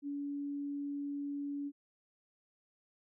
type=tone; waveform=sine; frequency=284.9 Hz; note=C#4; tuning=48 cents sharp; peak=-36 dBFS; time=0.02-1.72 s; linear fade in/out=50 ms; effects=none